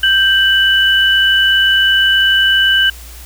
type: tone pair together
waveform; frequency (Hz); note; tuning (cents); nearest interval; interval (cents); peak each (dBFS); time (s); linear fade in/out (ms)
sine; 1568 / 2975; G6 / F#7; 0 / +9; major seventh; 1109; -11; 0.03-2.9; 5
effects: added 60 Hz sine -32 dBFS peak until 3.25 s + white hiss -37 dBFS RMS until 3.25 s